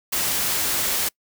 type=noise; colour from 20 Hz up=white; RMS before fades=-23 dBFS; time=0.12-1.09 s; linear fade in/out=10 ms; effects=noise-tail reverb RT60 0.1 s tail -26 dB re dry